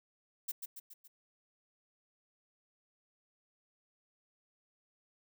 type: noise with echo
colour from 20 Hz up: violet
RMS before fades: -37 dBFS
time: 0.48-0.52 s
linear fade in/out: 10 ms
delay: 140 ms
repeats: 4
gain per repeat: -5 dB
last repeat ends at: 1.08 s
effects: none